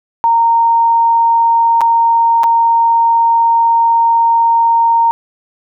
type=tone with dropouts; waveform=sine; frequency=924 Hz; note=A#5; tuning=16 cents flat; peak=-7 dBFS; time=0.24-5.11 s; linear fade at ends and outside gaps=0 ms; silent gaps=1.808-1.815 / 2.434-2.44 s; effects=none